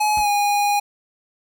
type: tone with pitch glide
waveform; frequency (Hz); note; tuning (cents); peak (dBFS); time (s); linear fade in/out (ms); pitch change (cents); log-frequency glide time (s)
square; 846 to 819.5; G#5 to G#5; +32 to -23; -17; 0-0.8; 10; -55; 0.19-0.28
type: noise with exponential decay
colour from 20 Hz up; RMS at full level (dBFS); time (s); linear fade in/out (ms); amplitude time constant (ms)
brown; -28; 0.17-0.31; 2; 29
effects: none